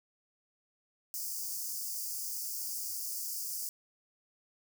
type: high-pass noise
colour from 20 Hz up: white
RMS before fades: -38 dBFS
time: 1.14-3.69 s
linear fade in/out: 0 ms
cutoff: 4700 Hz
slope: 96 dB/octave
effects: none